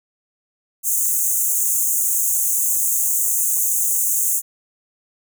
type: high-pass noise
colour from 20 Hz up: pink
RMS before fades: -19 dBFS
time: 0.83-4.42 s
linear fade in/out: 50 ms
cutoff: 6400 Hz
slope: 96 dB/octave
effects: none